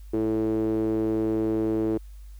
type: tone with band-pass filter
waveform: sawtooth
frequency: 110 Hz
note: A2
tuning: in tune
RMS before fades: -25 dBFS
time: 0.13-1.98 s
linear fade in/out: 10 ms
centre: 370 Hz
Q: 8.7
effects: added 50 Hz sine -40 dBFS peak until 2.39 s + white hiss -62 dBFS RMS until 2.39 s